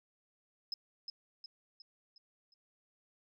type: tone with echo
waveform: sine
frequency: 5120 Hz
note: D#8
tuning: 49 cents sharp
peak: -34 dBFS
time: 0.72-0.74 s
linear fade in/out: 2 ms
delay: 360 ms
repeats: 5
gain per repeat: -6 dB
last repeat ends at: 2.54 s
effects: tanh soft clip ceiling -32 dBFS